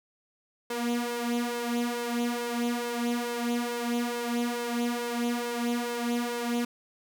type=tone with flanger; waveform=sawtooth; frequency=238.8 Hz; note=A#3; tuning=42 cents sharp; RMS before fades=-30 dBFS; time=0.7-6.65 s; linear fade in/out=5 ms; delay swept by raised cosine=1.9 to 3.9 ms; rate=2.3 Hz; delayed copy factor=+0.65; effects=none